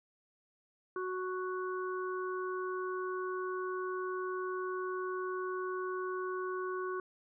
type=harmonic tone; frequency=370 Hz; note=F#4; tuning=in tune; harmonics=1 / 3 / 4; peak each=-36 / -40 / -44 dBFS; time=0.96-7 s; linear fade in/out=2 ms; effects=none